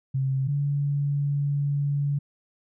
sine tone pair in turn, 133.9 / 142.8 Hz, C3 / D3, +40 / -48 cents, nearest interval minor second, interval 112 cents, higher second, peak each -22 dBFS, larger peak neither, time 0.14-0.48 / 0.48-2.19 s, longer second, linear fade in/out 10 ms, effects none

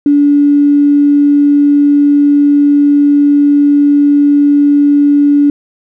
triangle tone with tanh clipping, 288.3 Hz, D4, 32 cents flat, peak -4 dBFS, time 0.06-5.5 s, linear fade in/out 2 ms, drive 3 dB, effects none

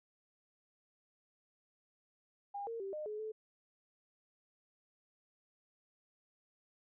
sine tone with pitch steps, 807 / 459.6 / 390.3 / 609 / 424.4 / 435.1 Hz, G#5 / A#4 / G4 / D#5 / G#4 / A4, -50 / -25 / -8 / -37 / +38 / -19 cents, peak -39 dBFS, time 2.54-3.32 s, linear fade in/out 10 ms, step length 130 ms, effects none

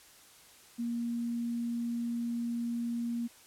sine tone, 235.6 Hz, A#3, 19 cents sharp, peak -31 dBFS, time 0.78-3.28 s, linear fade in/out 20 ms, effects white hiss -57 dBFS RMS until 3.46 s + low-pass 12000 Hz 12 dB/octave

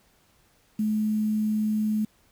sine tone with quantisation, 214.4 Hz, A3, 45 cents flat, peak -22 dBFS, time 0.79-2.05 s, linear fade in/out 5 ms, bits 8, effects pink hiss -63 dBFS RMS until 2.31 s

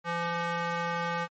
square tone with band-pass filter, 170.6 Hz, F3, 40 cents flat, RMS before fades -31 dBFS, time 0.04-1.28 s, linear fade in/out 50 ms, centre 1300 Hz, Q 1.2, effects MP3 32 kbps

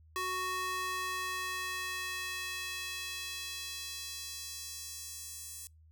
square tone with high-pass filter sweep, 370 Hz, F#4, in tune, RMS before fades -39 dBFS, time 0.16-5.67 s, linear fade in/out 0 ms, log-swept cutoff 830 to 8000 Hz, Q 1.2, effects noise-tail reverb RT60 0.2 s tail -26 dB re dry + added 79 Hz sine -57 dBFS peak until 5.91 s

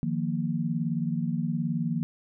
sine chord, Eb suspended second, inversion none, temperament equal, 155.56 / 174.61 / 233.1 Hz, Eb3 / F3 / Bb3, 0 / 0 / 0 cents, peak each -30 dBFS, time 0.03-2.03 s, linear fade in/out 0 ms, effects none

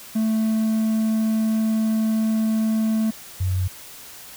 triangle / sine tone pair in turn, 220 / 92.5 Hz, A3 / F#2, 0 / 0 cents, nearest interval octave + minor third, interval 1500 cents, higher first, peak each -16 / -19 dBFS, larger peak first, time 0.15-3.11 / 3.4-3.68 s, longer first, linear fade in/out 10 ms, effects white hiss -41 dBFS RMS until 4.36 s

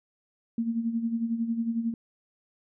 sine tone with tremolo, 230 Hz, A#3, 23 cents flat, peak -23 dBFS, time 0.58-1.94 s, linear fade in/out 2 ms, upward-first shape sine, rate 11 Hz, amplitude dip 65%, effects none

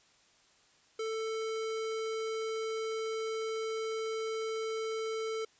square tone, 443 Hz, A4, 12 cents sharp, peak -34 dBFS, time 0.99-5.45 s, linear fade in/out 5 ms, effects white hiss -65 dBFS RMS until 5.59 s + resampled to 16000 Hz

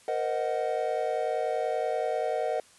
triangle chord, C half-diminished seventh, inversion third, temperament equal with one note detuned, 466.2 / 516.6 / 622.3 / 740 Hz, Bb4 / C5 / Eb5 / Gb5, 0 / -22 / 0 / 0 cents, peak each -30 / -32 / -29 / -30 dBFS, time 0.08-2.6 s, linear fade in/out 2 ms, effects white hiss -57 dBFS RMS until 2.78 s + resampled to 24000 Hz

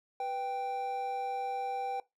triangle tone pair together, 493.9 / 784 Hz, B4 / G5, 0 / 0 cents, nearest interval minor sixth, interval 800 cents, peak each -38 / -31 dBFS, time 0.2-2 s, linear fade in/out 2 ms, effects noise-tail reverb RT60 0.2 s tail -20 dB re dry

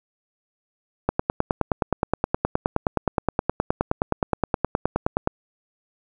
click train, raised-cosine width 1 ms, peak -5 dBFS, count 41, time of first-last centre 1.09-5.274 s, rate 9.56 Hz, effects none

